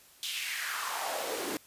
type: noise with high-pass filter sweep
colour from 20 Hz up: pink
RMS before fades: -35 dBFS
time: 0.23-1.57 s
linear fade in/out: 0 ms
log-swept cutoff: 3500 to 300 Hz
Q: 3.2
effects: white hiss -58 dBFS RMS until 1.66 s + resampled to 32000 Hz